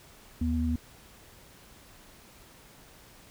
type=tone pair together; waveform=sine; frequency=77.48 / 242.6 Hz; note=D#2 / B3; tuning=-7 / -31 cents; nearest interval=octave + minor sixth; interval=1976 cents; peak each=-28 / -28 dBFS; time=0.41-0.76 s; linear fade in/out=5 ms; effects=pink hiss -54 dBFS RMS until 3.3 s